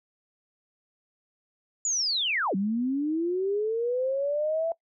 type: linear two-way sweep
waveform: sine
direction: down then up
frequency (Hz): 7040 to 185.5 to 670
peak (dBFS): -24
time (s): 1.85-4.72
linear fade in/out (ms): 2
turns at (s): 2.55
effects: noise-tail reverb RT60 0.1 s tail -22 dB re dry